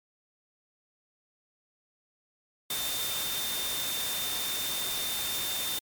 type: tone in noise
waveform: sine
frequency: 3609 Hz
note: A7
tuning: 43 cents sharp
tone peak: -34 dBFS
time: 2.7-5.79 s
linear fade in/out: 5 ms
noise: white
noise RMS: -33 dBFS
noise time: 2.7-5.79 s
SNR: -4 dB
effects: MP3 96 kbps